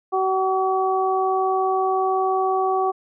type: harmonic tone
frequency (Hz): 378.8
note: F#4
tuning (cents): +41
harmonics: 1 / 2 / 3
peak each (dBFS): -22 / -21 / -25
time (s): 0.12-2.92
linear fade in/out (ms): 20
effects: none